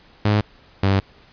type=tone pair in turn; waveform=sawtooth; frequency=104.9 / 97.44 Hz; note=G#2 / G2; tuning=+18 / -10 cents; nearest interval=minor second; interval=128 cents; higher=first; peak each=-11 dBFS; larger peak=neither; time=0.25-0.41 / 0.83-1 s; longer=second; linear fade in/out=5 ms; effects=pink hiss -51 dBFS RMS until 1.32 s + resampled to 11025 Hz